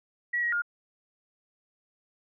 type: tone with pitch steps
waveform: sine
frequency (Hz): 1926 / 1897 / 1418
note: B6 / A#6 / F6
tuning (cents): -44 / +30 / +26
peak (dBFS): -25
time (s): 0.33-0.621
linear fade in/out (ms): 10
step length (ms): 97
effects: none